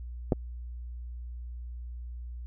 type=clicks; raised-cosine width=2 ms; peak=-10 / -22 dBFS; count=2; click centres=0.322 / 0.33 s; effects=added 60 Hz sine -37 dBFS peak until 2.46 s